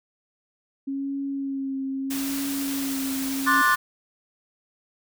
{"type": "tone with vibrato", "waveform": "sine", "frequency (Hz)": 272.7, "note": "C#4", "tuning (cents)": -28, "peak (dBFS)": -26, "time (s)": [0.87, 3.62], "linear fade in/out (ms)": 10, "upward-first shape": "sine", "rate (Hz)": 0.76, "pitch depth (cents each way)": 27}
{"type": "noise", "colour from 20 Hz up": "white", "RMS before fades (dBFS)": -33, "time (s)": [2.1, 3.76], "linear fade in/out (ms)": 10}
{"type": "chord", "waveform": "triangle", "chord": "D dominant seventh", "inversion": "third", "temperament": "just", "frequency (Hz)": [1057.2, 1174.7, 1468.3, 1762], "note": ["C6", "D6", "F#6", "A6"], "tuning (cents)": [18, 0, -14, 2], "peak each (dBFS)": -21, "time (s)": [3.46, 3.76], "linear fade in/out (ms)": 20}
{"effects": []}